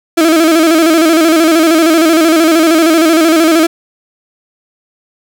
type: tone with vibrato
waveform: 35% pulse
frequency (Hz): 324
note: E4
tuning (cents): -30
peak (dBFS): -4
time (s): 0.17-3.67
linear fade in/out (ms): 10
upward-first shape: square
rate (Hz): 13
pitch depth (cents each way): 61
effects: none